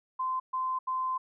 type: tone bursts at uneven times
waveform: sine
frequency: 1034 Hz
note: C6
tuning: 21 cents flat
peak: -28 dBFS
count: 3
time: 0.19-0.4 / 0.53-0.79 / 0.87-1.18 s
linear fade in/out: 10 ms
effects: none